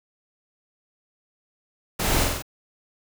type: noise with echo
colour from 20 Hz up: pink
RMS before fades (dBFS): -25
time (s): 1.99-2.24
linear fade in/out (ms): 10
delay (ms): 46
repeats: 4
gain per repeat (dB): -2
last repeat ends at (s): 2.424
effects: none